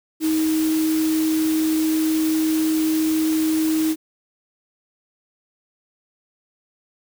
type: tone in noise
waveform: sine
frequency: 315.6 Hz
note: D#4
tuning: 25 cents sharp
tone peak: -17 dBFS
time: 0.2-3.96 s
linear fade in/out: 50 ms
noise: white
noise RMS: -31 dBFS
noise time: 0.2-3.96 s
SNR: +11 dB
effects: none